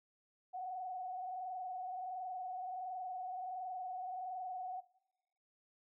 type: tone with frequency modulation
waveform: sine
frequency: 740 Hz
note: F#5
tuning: in tune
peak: -40 dBFS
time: 0.53-4.81 s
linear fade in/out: 20 ms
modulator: 21.4 Hz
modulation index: 0.93
effects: noise-tail reverb RT60 0.9 s tail -21 dB re dry